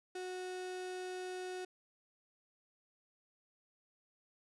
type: tone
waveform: 35% pulse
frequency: 367.3 Hz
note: F#4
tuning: 13 cents flat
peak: -39 dBFS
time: 0.15-1.65 s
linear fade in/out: 5 ms
effects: resampled to 24000 Hz